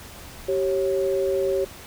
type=tone pair together; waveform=sine; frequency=386.8 / 547 Hz; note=G4 / C#5; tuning=-23 / -23 cents; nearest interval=tritone; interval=600 cents; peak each=-22 / -24 dBFS; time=0.48-1.65 s; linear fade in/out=10 ms; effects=added 71 Hz sine -50 dBFS peak until 1.86 s + pink hiss -42 dBFS RMS until 1.86 s